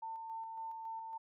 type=tone with tremolo; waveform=sine; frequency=899 Hz; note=A5; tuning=37 cents sharp; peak=-40 dBFS; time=0.02-1.18 s; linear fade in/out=10 ms; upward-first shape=square; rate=3.6 Hz; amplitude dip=30%; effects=none